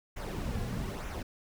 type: noise with flanger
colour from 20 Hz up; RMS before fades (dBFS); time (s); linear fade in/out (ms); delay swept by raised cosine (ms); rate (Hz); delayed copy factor
brown; -36; 0.16-1.23; 10; 0.22 to 3.32; 1.1; -0.6
effects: none